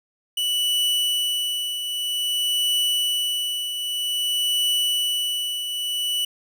45% pulse tone with tremolo, 2960 Hz, F#7, in tune, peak -18 dBFS, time 0.37-6.25 s, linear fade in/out 5 ms, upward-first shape triangle, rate 0.52 Hz, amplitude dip 60%, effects none

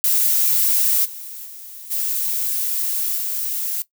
violet noise with level steps, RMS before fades -17 / -34 / -37 / -22 / -24 dBFS, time 0.04-3.82 s, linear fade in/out 0 ms, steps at 1.04 / 1.45 / 1.9 / 3.16 s, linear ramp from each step 20 ms, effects noise-tail reverb RT60 0.1 s tail -17 dB re dry

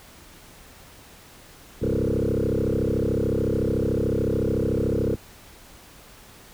sine tone with frequency modulation, 277.2 Hz, C#4, in tune, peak -19 dBFS, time 1.81-5.16 s, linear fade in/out 20 ms, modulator 33.7 Hz, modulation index 6.6, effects tanh soft clip ceiling -17 dBFS + pink hiss -48 dBFS RMS until 6.53 s

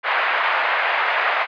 white band-pass noise, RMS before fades -20 dBFS, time 0.03-1.47 s, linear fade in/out 50 ms, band 620 to 2200 Hz, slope 24 dB/octave, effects resampled to 11025 Hz

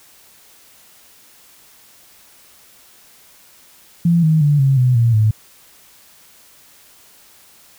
sine tone with pitch steps, 170 / 157.7 / 146.29 / 135.71 / 125.89 / 116.79 / 108.34 Hz, F3 / D#3 / D3 / C#3 / B2 / A#2 / A2, -46 / +24 / -6 / -36 / +34 / +4 / -26 cents, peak -10 dBFS, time 4.05-5.31 s, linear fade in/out 5 ms, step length 180 ms, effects white hiss -48 dBFS RMS until 7.78 s

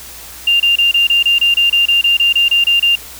sine tone bursts, 2794 Hz, F7, in tune, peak -8 dBFS, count 16, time 0.47-2.955 s, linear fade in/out 5 ms, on 130 ms, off 27 ms, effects added 60 Hz sine -42 dBFS peak until 3.19 s + white hiss -33 dBFS RMS until 3.19 s

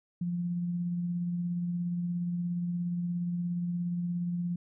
sine tone with tremolo, 174.61 Hz, F3, in tune, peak -28 dBFS, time 0.21-4.56 s, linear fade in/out 5 ms, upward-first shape sine, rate 17 Hz, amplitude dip 25%, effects none

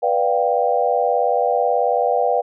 sine chord, G dominant seventh, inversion first, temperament just, 490 / 588 / 705.6 / 784 Hz, B4 / D5 / F5 / G5, -14 / +2 / +18 / 0 cents, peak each -20 / -22 / -20 / -21 dBFS, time 0.02-2.42 s, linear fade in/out 20 ms, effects none

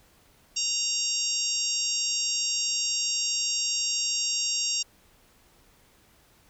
harmonic tone, 932.3 Hz, A#5, in tune, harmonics 3 / 4 / 5 / 6 / 7 / 8, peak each -34 / -38 / -34 / -28 / -35 / -32 dBFS, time 0.56-4.83 s, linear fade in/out 10 ms, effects pink hiss -60 dBFS RMS until 6.49 s

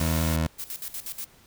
white noise, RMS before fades -34 dBFS, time 0-0.36 s, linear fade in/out 2 ms
20% pulse tone, 80.3 Hz, E2, 45 cents flat, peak -18 dBFS, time 0-0.47 s, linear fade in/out 5 ms
blue noise with tremolo, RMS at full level -34 dBFS, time 0.58-1.26 s, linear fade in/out 20 ms, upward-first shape square, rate 8.3 Hz, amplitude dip 80%
effects pink hiss -56 dBFS RMS until 1.46 s

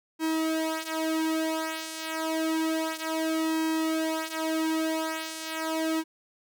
sawtooth tone with flanger, 319.6 Hz, D#4, 47 cents sharp, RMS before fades -29 dBFS, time 0.19-6.04 s, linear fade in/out 50 ms, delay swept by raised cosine 1.7 to 6.2 ms, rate 0.29 Hz, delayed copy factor -0.8, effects none

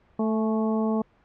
harmonic tone with a mistuned harmonic, 220 Hz, A3, in tune, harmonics 1 / 2 / 3 / 4 / 5, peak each -23 / -29 / -33 / -35 / -37 dBFS, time 0.19-1.02 s, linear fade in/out 5 ms, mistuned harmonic 4, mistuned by -40 cents, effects pink hiss -61 dBFS RMS until 1.24 s + low-pass 2000 Hz 12 dB/octave

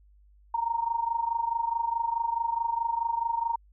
sine tone with amplitude modulation, 927 Hz, A#5, 10 cents flat, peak -22 dBFS, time 0.54-3.56 s, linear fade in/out 5 ms, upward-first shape sine, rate 24.7 Hz, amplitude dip 80%, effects added 50 Hz sine -55 dBFS peak until 3.72 s

